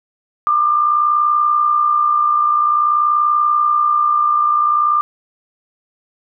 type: tone with amplitude modulation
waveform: sine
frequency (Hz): 1196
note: D6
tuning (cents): +31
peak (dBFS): -9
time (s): 0.47-5.01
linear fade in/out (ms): 0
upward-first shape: sine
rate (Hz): 60.5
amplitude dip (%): 50
effects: none